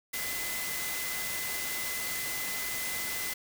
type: tone in noise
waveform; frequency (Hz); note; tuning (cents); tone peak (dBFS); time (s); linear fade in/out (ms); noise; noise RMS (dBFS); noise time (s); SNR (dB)
sine; 2027; B6; +45; -38; 0.13-3.34; 10; white; -35; 0.13-3.34; -6
effects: none